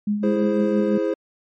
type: tone with tremolo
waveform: sine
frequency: 207.7 Hz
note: G#3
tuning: in tune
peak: -17 dBFS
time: 0.07-0.98 s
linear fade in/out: 5 ms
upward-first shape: triangle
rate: 6 Hz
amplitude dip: 60%
type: chord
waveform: triangle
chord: E augmented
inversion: none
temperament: equal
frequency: 329.6 / 415.3 / 523.3 Hz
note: E4 / G#4 / B#4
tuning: 0 / 0 / 0 cents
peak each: -22 dBFS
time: 0.23-1.14 s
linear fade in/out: 5 ms
effects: MP3 32 kbps